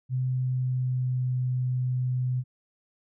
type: tone with pitch glide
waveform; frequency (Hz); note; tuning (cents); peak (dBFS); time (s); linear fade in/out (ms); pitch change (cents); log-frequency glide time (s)
sine; 128.3 to 126.61; C3 to B2; -34 to +43; -24; 0.09-2.44; 50; -23; 0.22-1.35
effects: none

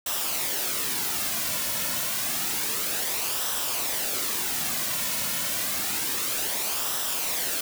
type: noise with flanger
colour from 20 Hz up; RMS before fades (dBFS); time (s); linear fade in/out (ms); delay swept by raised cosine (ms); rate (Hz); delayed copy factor
white; -28; 0.06-7.61; 5; 0.44 to 2.54; 0.29; -0.5
effects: none

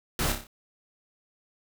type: noise with echo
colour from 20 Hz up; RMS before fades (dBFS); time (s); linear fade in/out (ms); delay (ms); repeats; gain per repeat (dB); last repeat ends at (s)
pink; -28; 0.19-0.32; 2; 30; 5; -5; 0.47
effects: none

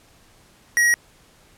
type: tone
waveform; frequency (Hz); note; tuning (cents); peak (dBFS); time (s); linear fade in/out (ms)
square; 1900; A#6; +33; -15; 0.77-0.94; 0
effects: pink hiss -54 dBFS RMS until 1.57 s + low-pass 12000 Hz 12 dB/octave

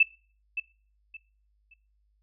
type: tone with echo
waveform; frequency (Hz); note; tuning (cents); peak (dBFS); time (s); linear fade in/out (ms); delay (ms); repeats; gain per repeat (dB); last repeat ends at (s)
sine; 2637; E7; 0; -15; 0-0.03; 5; 570; 3; -12; 1.74
effects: noise-tail reverb RT60 0.4 s tail -21 dB re dry + added 51 Hz sine -66 dBFS peak until 2.22 s

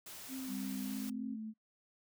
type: noise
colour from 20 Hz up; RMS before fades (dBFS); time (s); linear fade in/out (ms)
white; -49; 0.06-1.1; 5
type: tone with vibrato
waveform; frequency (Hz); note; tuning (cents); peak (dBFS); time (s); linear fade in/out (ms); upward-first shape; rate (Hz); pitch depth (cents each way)
sine; 261.6; C4; 0; -40; 0.28-1.38; 50; triangle; 3.2; 18
type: tone with pitch glide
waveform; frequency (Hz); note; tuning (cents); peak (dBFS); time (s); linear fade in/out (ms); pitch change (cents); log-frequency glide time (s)
sine; 199 to 218.3; G3 to A3; +26 to -13; -40; 0.47-1.54; 50; +161; 0.76-1.19
effects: noise-tail reverb RT60 0.1 s tail -24 dB re dry

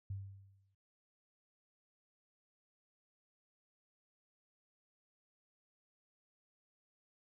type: tone with exponential decay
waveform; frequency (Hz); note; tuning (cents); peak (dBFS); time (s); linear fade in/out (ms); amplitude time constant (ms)
sine; 97.9; G2; -2; -37; 0.1-0.75; 5; 140
effects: none

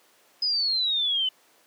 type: exponential sweep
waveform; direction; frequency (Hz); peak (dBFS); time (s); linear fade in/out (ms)
sine; down; 5060 to 3005; -22; 0.42-1.29; 5
effects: pink hiss -59 dBFS RMS until 1.66 s + high-pass 400 Hz 12 dB/octave

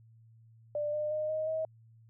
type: tone with pitch steps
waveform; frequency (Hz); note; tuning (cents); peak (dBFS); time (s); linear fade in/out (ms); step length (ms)
sine; 592 / 602.7 / 613.6 / 624.7 / 636; D5 / D5 / D#5 / D#5 / D#5; +14 / +45 / -24 / +7 / +38; -30; 0.75-1.65; 2; 180
effects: added 113 Hz sine -56 dBFS peak until 2.09 s

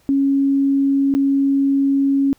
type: tone with dropouts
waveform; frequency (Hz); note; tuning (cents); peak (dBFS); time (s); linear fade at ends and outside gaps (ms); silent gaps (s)
sine; 275.7; C#4; -9; -13; 0.09-2.33; 0; 1.14-1.15
effects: pink hiss -57 dBFS RMS until 2.38 s

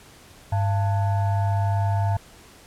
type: tone with frequency modulation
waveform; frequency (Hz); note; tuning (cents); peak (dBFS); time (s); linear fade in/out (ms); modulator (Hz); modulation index
sine; 100.4; G2; +42; -19; 0.52-2.17; 5; 788; 0.57
effects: pink hiss -49 dBFS RMS until 2.66 s + low-pass 12000 Hz 12 dB/octave

